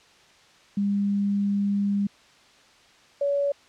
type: tone pair in turn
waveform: sine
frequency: 201.2 / 566.1 Hz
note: G3 / C#5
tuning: +45 / +36 cents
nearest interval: octave + tritone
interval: 1791 cents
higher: second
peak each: -21 dBFS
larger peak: neither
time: 0.77-2.07 / 3.21-3.52 s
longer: first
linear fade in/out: 5 ms
effects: white hiss -55 dBFS RMS until 3.68 s + low-pass 5000 Hz 12 dB/octave